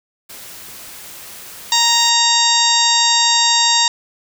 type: noise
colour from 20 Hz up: white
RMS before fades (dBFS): -35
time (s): 0.29-2.1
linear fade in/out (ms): 10
type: harmonic tone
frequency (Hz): 932.3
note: A#5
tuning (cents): 0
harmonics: 1 / 2 / 3 / 4 / 5 / 6 / 7 / 8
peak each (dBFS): -18 / -23 / -24 / -16 / -19 / -21 / -24 / -19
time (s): 1.72-3.88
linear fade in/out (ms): 2
effects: none